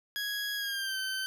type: tone with pitch glide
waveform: 20% pulse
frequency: 1661.2 to 1541 Hz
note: G#6 to G6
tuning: 0 to -30 cents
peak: -27 dBFS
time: 0.16-1.26 s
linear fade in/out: 0 ms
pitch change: -130 cents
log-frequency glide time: 0.56-0.98 s
effects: none